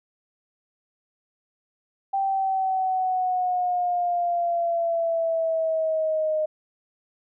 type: exponential sweep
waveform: sine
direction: down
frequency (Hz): 784 to 617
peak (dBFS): -21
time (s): 2.13-6.46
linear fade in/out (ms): 10
effects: none